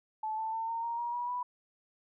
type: tone with pitch steps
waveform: sine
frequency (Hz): 869 / 884.7 / 900.7 / 917 / 933.5 / 950.4 / 967.6 / 985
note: A5 / A5 / A5 / A#5 / A#5 / A#5 / B5 / B5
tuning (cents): -22 / +9 / +40 / -29 / +2 / +33 / -36 / -5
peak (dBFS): -32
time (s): 0.23-1.43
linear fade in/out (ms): 5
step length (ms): 150
effects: none